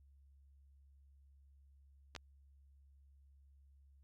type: clicks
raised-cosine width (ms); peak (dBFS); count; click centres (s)
0.2; -28; 2; 2.151 / 2.163
effects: added 69 Hz sine -62 dBFS peak until 4.03 s + Opus 48 kbps